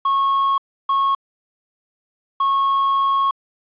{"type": "tone bursts at uneven times", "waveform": "triangle", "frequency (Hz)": 1096, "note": "C#6", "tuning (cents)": -20, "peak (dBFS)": -13, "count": 3, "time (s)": [[0.05, 0.58], [0.89, 1.15], [2.4, 3.31]], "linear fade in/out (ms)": 5, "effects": ["resampled to 8000 Hz", "8-bit"]}